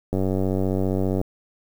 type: click train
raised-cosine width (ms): 2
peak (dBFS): -11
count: 104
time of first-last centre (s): 0.13-1.214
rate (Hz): 95
effects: 7-bit